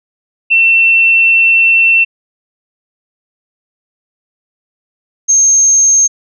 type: tone pair in turn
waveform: sine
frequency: 2695 / 6410 Hz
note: E7 / G8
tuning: +38 / +38 cents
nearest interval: octave + minor third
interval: 1500 cents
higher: second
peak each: -5 dBFS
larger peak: neither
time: 0.5-2.05 / 5.28-6.08 s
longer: first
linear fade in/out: 20 ms
effects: none